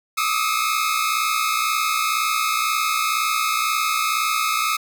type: tone cluster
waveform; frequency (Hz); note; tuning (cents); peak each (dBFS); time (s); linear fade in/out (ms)
sawtooth; 1170 / 1227 / 1289 / 2164; D6 / D#6 / E6 / C#7; -7 / -25 / -39 / -42; -27 / -21 / -18 / -25; 0.17-4.77; 10
effects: none